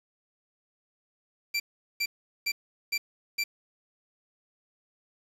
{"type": "tone bursts", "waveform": "25% pulse", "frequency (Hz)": 2349, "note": "D7", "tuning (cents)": 0, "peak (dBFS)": -22, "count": 5, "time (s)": [1.54, 3.44], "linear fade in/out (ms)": 10, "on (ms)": 60, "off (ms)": 400, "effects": ["resampled to 32000 Hz", "8-bit"]}